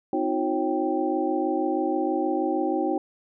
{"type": "tone cluster", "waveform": "sine", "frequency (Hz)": [258.9, 315.6, 361.9, 545, 782], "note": ["C4", "D#4", "F#4", "C#5", "G5"], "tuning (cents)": [-18, 25, -38, -29, -4], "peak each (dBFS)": [-32, -26, -28, -31, -29], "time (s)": [0.13, 2.98], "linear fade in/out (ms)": 2, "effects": []}